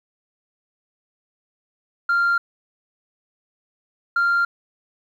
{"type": "tone pair in turn", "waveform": "sine", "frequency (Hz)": [1391, 1391], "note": ["F6", "F6"], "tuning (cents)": [-7, -7], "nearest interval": "unison", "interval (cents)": 0, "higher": "neither", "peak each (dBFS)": -14, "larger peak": "neither", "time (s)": [[2.09, 2.38], [4.16, 4.45]], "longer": "neither", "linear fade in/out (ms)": 5, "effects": ["tanh soft clip ceiling -14 dBFS", "9-bit"]}